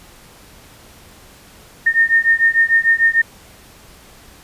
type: beating tone pair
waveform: sine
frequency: 1824 / 1830.7 Hz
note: A#6 / A#6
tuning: -38 / -32 cents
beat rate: 6.7 Hz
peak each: -14 dBFS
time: 1.86-3.22 s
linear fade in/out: 10 ms
effects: pink hiss -44 dBFS RMS until 4.43 s + resampled to 32000 Hz